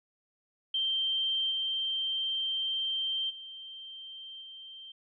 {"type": "tone with level steps", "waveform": "sine", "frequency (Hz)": 3141, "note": "G7", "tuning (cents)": 3, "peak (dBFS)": [-27, -29, -42, -44], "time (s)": [0.74, 4.92], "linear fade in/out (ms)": 5, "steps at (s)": [1.5, 3.29, 4.41], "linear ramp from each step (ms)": 20, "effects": []}